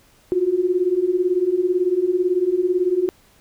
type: beating tone pair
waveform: sine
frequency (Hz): 349.2 / 367.2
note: F4 / F#4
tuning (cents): 0 / -13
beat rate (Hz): 18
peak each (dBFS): -21 / -18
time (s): 0.32-3.09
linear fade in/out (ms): 0
effects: pink hiss -55 dBFS RMS until 3.4 s